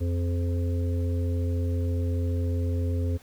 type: harmonic tone with a mistuned harmonic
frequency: 86.8 Hz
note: F2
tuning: 10 cents flat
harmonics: 1 / 3 / 5 / 6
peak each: -24 / -34 / -38 / -40 dBFS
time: 0-3.18 s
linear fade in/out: 20 ms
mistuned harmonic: 5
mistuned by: -31 cents
effects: pink hiss -55 dBFS RMS until 3.22 s